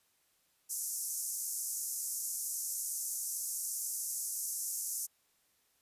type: band-pass noise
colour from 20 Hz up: white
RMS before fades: -38 dBFS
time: 0.69-5.07 s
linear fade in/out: 20 ms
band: 5800 to 13000 Hz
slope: 48 dB/octave
effects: white hiss -73 dBFS RMS until 5.81 s + resampled to 32000 Hz